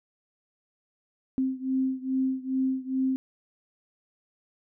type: beating tone pair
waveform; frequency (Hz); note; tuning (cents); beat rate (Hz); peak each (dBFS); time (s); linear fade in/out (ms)
sine; 261.6 / 264; C4 / C4; 0 / +16; 2.4; -27 / -29; 1.38-3.16; 0
effects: none